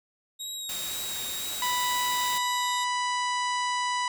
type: tone with vibrato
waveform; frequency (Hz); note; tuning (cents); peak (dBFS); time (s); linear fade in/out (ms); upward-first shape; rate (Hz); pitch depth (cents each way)
25% pulse; 3791; A#7; +28; -29; 0.39-2.85; 20; sine; 2; 20
type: noise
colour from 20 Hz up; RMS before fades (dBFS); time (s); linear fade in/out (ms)
white; -36; 0.69-2.38; 2
type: harmonic tone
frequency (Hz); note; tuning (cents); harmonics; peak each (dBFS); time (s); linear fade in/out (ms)
987.8; B5; 0; 1 / 2 / 3 / 4 / 5 / 6 / 7 / 8 / 9; -27 / -33 / -37 / -39 / -41 / -43 / -44 / -45 / -46; 1.62-4.08; 2
effects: none